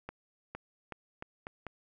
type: accelerating click train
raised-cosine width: 0.5 ms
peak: -25 dBFS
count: 6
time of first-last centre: 0.09-1.667 s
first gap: 460 ms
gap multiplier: 0.81
effects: none